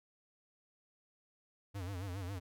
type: tone with vibrato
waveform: square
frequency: 94.1 Hz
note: F#2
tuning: 30 cents sharp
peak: -40 dBFS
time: 1.74-2.4 s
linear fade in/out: 20 ms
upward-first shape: sine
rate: 7.3 Hz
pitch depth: 130 cents each way
effects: none